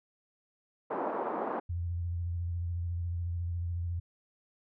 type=band-pass noise; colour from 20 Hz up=white; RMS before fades=-34 dBFS; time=0.9-1.6 s; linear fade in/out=10 ms; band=250 to 1000 Hz; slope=24 dB/octave
type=tone with vibrato; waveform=sine; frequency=86.3 Hz; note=F2; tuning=20 cents flat; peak=-31 dBFS; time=1.69-4 s; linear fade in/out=10 ms; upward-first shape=square; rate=14 Hz; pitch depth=29 cents each way
effects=none